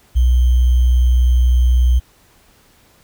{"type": "tone with sample-and-hold", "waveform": "sine", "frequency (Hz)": 61.74, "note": "B1", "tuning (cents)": 0, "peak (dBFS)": -9, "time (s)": [0.15, 2], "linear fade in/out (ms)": 20, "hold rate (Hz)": 3150, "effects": ["pink hiss -52 dBFS RMS until 3.03 s"]}